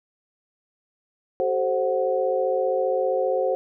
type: tone cluster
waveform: sine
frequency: 380.3 / 435.5 / 528 / 738 Hz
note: F#4 / A4 / C5 / F#5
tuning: +48 / -18 / +16 / -5 cents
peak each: -27 / -29 / -22 / -29 dBFS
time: 1.4-3.55 s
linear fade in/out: 0 ms
effects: none